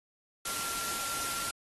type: tone in noise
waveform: sine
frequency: 1374 Hz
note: F6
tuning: 29 cents flat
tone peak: -40 dBFS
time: 0.45-1.51 s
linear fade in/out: 5 ms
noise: white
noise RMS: -35 dBFS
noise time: 0.45-1.51 s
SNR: -8 dB
effects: AAC 32 kbps